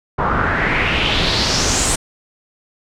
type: noise with low-pass filter sweep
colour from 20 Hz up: pink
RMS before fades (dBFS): -17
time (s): 0.18-1.96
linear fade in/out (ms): 10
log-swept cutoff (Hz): 1100 to 8800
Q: 3.6
effects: none